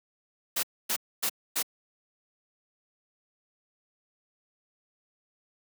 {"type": "noise bursts", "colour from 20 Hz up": "white", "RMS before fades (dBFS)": -28, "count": 4, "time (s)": [0.56, 1.628], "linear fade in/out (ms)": 10, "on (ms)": 72, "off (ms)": 260, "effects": ["high-pass 200 Hz 12 dB/octave"]}